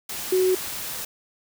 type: tone in noise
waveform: sine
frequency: 371.2 Hz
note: F#4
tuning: 6 cents sharp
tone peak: -17 dBFS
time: 0.32-0.55 s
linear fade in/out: 5 ms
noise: white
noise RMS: -32 dBFS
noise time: 0.09-1.05 s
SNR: +12 dB
effects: none